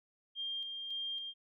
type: tone with tremolo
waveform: sine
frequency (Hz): 3200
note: G7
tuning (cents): +35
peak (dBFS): -36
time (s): 0.35-1.34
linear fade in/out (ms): 50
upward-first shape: square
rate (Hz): 1.8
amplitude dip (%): 35
effects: none